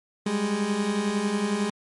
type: beating tone pair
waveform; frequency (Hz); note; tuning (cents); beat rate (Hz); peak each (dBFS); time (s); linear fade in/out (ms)
30% pulse; 196.8 / 207.8; G3 / G#3; +7 / +1; 11; -27 / -22; 0.26-1.7; 5
effects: MP3 48 kbps